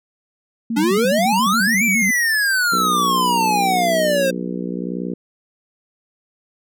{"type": "tone with vibrato", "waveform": "sine", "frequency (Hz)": 210, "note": "G#3", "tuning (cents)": 19, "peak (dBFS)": -19, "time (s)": [0.7, 2.11], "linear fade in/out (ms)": 5, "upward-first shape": "square", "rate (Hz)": 7.2, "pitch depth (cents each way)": 150}
{"type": "exponential two-way sweep", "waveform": "square", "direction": "up then down", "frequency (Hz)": [280, 2370, 523], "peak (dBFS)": -16, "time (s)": [0.76, 4.31], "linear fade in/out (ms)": 10, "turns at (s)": 1.84}
{"type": "harmonic tone", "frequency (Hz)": 60.9, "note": "B1", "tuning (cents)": -24, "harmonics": [3, 4, 5, 6, 7, 8], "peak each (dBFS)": [-26, -28, -30, -32, -33, -34], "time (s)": [2.72, 5.14], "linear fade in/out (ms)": 5}
{"effects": []}